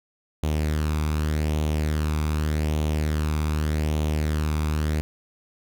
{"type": "tone with flanger", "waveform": "sawtooth", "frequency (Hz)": 76.5, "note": "D#2", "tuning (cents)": -29, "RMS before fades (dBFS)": -24, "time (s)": [0.43, 5.01], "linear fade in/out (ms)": 0, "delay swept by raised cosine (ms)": [0.3, 0.84], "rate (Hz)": 0.84, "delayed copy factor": 0.5, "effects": []}